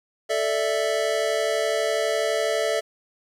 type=chord; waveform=square; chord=A suspended fourth; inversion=none; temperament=equal; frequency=440 / 587.3 / 659.3 Hz; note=A4 / D5 / E5; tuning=0 / 0 / 0 cents; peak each=-27 / -27 / -26 dBFS; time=0.29-2.81 s; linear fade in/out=20 ms; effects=low-pass 10000 Hz 12 dB/octave + 9-bit